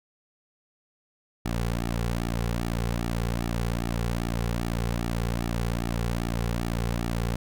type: tone with flanger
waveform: sawtooth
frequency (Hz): 58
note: A#1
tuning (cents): -8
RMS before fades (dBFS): -28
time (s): 1.45-7.36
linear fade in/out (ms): 5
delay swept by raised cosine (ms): 1.9 to 3.3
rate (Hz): 2.5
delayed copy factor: -0.9
effects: none